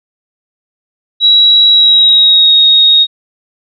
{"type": "tone with pitch glide", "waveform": "sine", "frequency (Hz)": [3883, 3749], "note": ["B7", "A#7"], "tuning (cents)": [-30, 9], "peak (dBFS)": -3, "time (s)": [1.2, 3.07], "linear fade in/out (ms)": 50, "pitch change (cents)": -61, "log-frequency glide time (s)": [1.7, 2.54], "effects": []}